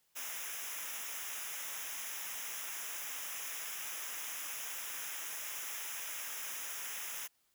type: noise with comb filter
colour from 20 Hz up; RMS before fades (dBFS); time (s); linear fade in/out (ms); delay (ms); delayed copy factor
white; -42; 0.15-7.28; 20; 0.23; -0.9
effects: white hiss -75 dBFS RMS until 7.54 s